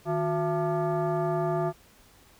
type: tone with frequency modulation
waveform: sine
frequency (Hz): 155.56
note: D#3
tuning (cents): 0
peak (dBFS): -24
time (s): 0.05-1.73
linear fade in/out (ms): 50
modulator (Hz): 518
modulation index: 1.5
effects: pink hiss -57 dBFS RMS until 2.39 s